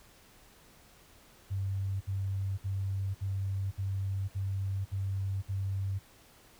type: tone bursts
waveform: sine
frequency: 97.2 Hz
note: G2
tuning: 14 cents flat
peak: -30 dBFS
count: 8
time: 1.5-5.993 s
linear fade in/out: 20 ms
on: 510 ms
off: 59 ms
effects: pink hiss -59 dBFS RMS until 6.59 s